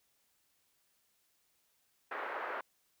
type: band-pass noise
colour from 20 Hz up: white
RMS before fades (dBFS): -40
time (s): 2.11-2.61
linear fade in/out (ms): 5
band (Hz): 400 to 1700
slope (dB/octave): 24
effects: white hiss -75 dBFS RMS until 3 s